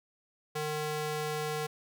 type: tone with high-pass filter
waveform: square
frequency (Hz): 152.3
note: D#3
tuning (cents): -37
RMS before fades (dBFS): -34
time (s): 0.55-1.67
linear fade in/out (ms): 10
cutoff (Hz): 330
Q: 0.96
effects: none